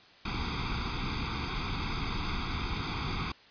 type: noise with comb filter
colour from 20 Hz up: pink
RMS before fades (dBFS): -33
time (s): 0.25-3.32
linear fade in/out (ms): 5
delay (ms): 0.85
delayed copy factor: +0.95
effects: white hiss -56 dBFS RMS until 3.5 s + resampled to 11025 Hz